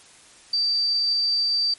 sine tone, 4654 Hz, D8, 17 cents flat, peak -19 dBFS, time 0.53-1.74 s, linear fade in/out 5 ms, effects white hiss -50 dBFS RMS until 1.78 s + MP3 48 kbps

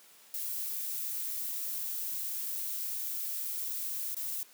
violet noise with dropouts, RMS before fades -36 dBFS, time 0.34-4.43 s, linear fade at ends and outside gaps 1 ms, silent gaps 4.146-4.167 s, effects white hiss -58 dBFS RMS until 4.53 s + high-pass 200 Hz 12 dB/octave

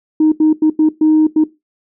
sine tone bursts at uneven times, 311.1 Hz, D#4, in tune, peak -6 dBFS, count 6, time 0.2-0.32 / 0.4-0.53 / 0.62-0.7 / 0.79-0.89 / 1.01-1.27 / 1.36-1.44 s, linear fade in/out 5 ms, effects noise-tail reverb RT60 0.2 s tail -17 dB re dry + tanh soft clip ceiling -4 dBFS

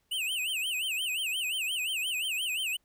square tone with vibrato, 2794 Hz, F7, in tune, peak -30 dBFS, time 0.11-2.77 s, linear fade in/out 10 ms, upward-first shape sine, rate 5.7 Hz, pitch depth 210 cents each way, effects pink hiss -74 dBFS RMS until 2.84 s

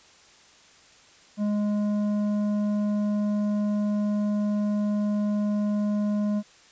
sine tone with tanh clipping, 207.7 Hz, G#3, in tune, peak -24 dBFS, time 1.37-6.43 s, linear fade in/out 50 ms, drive 9 dB, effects white hiss -54 dBFS RMS until 6.71 s + resampled to 16000 Hz

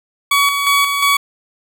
20% pulse tone with tremolo, 1130 Hz, C#6, 33 cents sharp, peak -6 dBFS, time 0.31-1.17 s, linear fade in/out 5 ms, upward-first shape square, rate 2.8 Hz, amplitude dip 45%, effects none

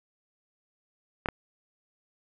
clicks, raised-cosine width 0.5 ms, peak -13 dBFS, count 2, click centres 1.259 / 1.287 s, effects none

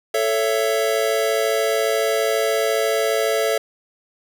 square chord, A major, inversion none, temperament equal with one note detuned, 440 / 554.4 / 666.5 Hz, A4 / C#5 / E5, 0 / 0 / +19 cents, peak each -22 / -24 / -23 dBFS, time 0.14-3.58 s, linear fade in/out 5 ms, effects none

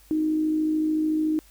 sine tone with amplitude modulation, 311.1 Hz, D#4, in tune, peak -19 dBFS, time 0.11-1.39 s, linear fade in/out 0 ms, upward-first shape sine, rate 53.7 Hz, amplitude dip 35%, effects added 50 Hz sine -54 dBFS peak until 1.5 s + white hiss -56 dBFS RMS until 1.5 s

